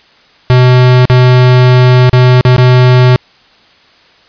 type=tone with dropouts; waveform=square; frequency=126 Hz; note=B2; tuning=35 cents sharp; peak=-3 dBFS; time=0.5-3.16 s; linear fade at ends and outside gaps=0 ms; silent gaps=1.054-1.099 / 2.095-2.131 / 2.41-2.451 / 2.564-2.581 s; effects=white hiss -44 dBFS RMS until 4.28 s + resampled to 11025 Hz